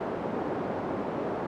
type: band-pass noise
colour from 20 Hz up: pink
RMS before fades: -32 dBFS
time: 0-1.47 s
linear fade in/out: 10 ms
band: 250 to 760 Hz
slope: 12 dB/octave
effects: none